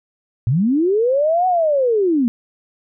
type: linear two-way sweep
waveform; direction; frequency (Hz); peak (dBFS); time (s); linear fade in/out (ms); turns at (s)
sine; up then down; 104.8 to 749 to 224.5; -13; 0.47-2.28; 0; 1.47
effects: none